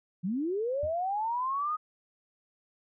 sine linear sweep, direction up, 164.81 to 1261 Hz, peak -28 dBFS, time 0.23-1.77 s, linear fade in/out 20 ms
triangle tone with exponential decay, 82.9 Hz, E2, 10 cents sharp, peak -31 dBFS, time 0.83-0.96 s, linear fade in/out 5 ms, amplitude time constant 28 ms
effects none

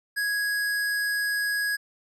square tone, 1661.2 Hz, G#6, in tune, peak -25 dBFS, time 0.16-1.77 s, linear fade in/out 20 ms, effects resampled to 32000 Hz

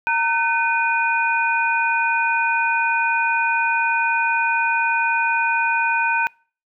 sine tone cluster, 921 / 1516 / 2465 Hz, A#5 / F#6 / D#7, -21 / +42 / -17 cents, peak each -21 dBFS, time 0.07-6.27 s, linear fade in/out 0 ms, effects noise-tail reverb RT60 0.4 s tail -25 dB re dry

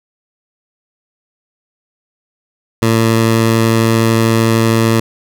15% pulse tone with vibrato, 113.2 Hz, A2, 50 cents sharp, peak -3 dBFS, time 2.82-5 s, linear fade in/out 5 ms, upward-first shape triangle, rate 11 Hz, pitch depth 8 cents each way, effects none

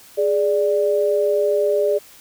sine tone pair together, 415 / 587.3 Hz, G#4 / D5, -1 / 0 cents, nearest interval tritone, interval 601 cents, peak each -18 dBFS, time 0.17-1.99 s, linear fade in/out 20 ms, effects white hiss -46 dBFS RMS until 2.2 s

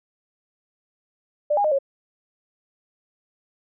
sine tone with pitch steps, 593 / 816 / 613 / 550 Hz, D5 / G#5 / D#5 / C#5, +17 / -31 / -26 / -14 cents, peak -17 dBFS, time 1.5-1.788 s, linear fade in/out 10 ms, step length 72 ms, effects none

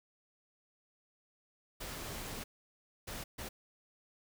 pink noise bursts at uneven times, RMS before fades -43 dBFS, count 3, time 1.8-2.44 / 3.07-3.24 / 3.38-3.49 s, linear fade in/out 10 ms, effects none

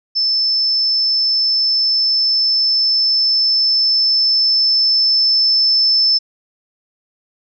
sine tone with level ramp, 5274 Hz, E8, in tune, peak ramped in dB -13 to -10 dBFS, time 0.15-6.19 s, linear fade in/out 20 ms, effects none

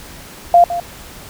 sine tone with echo, 695 Hz, F5, 9 cents flat, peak -4 dBFS, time 0.54-0.64 s, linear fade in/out 2 ms, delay 160 ms, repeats 1, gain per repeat -13 dB, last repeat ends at 0.8 s, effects pink hiss -36 dBFS RMS until 1.29 s

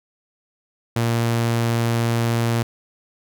sawtooth tone, 116.54 Hz, A#2, in tune, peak -14 dBFS, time 0.96-2.63 s, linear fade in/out 5 ms, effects none

